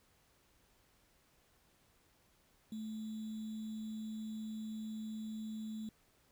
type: tone with sample-and-hold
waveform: sine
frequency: 217.9 Hz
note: A3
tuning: 17 cents flat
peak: -40 dBFS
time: 2.72-5.89 s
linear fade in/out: 2 ms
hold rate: 3675 Hz
effects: pink hiss -71 dBFS RMS until 6.31 s